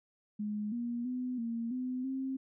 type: tone with pitch steps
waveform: sine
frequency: 209.7 / 238.1 / 251.4 / 231.2 / 253.7 / 265.2 Hz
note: G#3 / A#3 / B3 / A#3 / B3 / C4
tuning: +17 / +37 / +31 / -14 / +47 / +23 cents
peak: -33 dBFS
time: 0.39-2.37 s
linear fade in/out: 10 ms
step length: 330 ms
effects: none